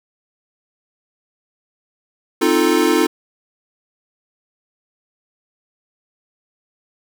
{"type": "chord", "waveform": "square", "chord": "F dominant seventh", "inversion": "second", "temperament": "equal", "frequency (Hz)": [261.6, 311.1, 349.2, 440], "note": ["C4", "Eb4", "F4", "A4"], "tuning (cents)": [0, 0, 0, 0], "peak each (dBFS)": [-22, -18, -18, -20], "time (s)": [2.41, 3.07], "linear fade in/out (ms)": 10, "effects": []}